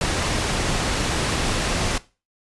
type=low-pass noise; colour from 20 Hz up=pink; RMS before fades=-23 dBFS; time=0.01-1.98 s; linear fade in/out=2 ms; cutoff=8500 Hz; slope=12 dB/octave; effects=noise-tail reverb RT60 0.3 s tail -18 dB re dry + resampled to 24000 Hz